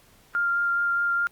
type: tone with vibrato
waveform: sine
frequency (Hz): 1396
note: F6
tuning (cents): -1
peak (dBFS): -21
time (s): 0.35-1.27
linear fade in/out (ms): 0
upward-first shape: sine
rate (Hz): 4.8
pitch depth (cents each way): 10
effects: pink hiss -57 dBFS RMS until 1.31 s + Opus 48 kbps